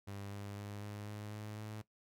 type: tone with pitch steps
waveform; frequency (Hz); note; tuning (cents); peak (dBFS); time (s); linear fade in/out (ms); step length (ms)
sawtooth; 100.1 / 101.26 / 102.44 / 103.63 / 104.83 / 106.05 / 107.28; G2 / G#2 / G#2 / G#2 / G#2 / G#2 / A2; +37 / -43 / -23 / -3 / +17 / +37 / -43; -40; 0.07-1.82; 10; 250
effects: noise-tail reverb RT60 0.1 s tail -17 dB re dry